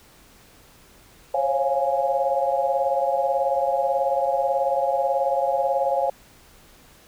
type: chord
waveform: sine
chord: Db major seventh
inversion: third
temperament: equal with one note detuned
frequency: 536.1 / 554.4 / 698.5 / 830.6 Hz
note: C5 / Db5 / F5 / Ab5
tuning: +42 / 0 / 0 / 0 cents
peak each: -25 dBFS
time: 1.34-6.1 s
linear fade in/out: 5 ms
effects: pink hiss -52 dBFS RMS until 7.07 s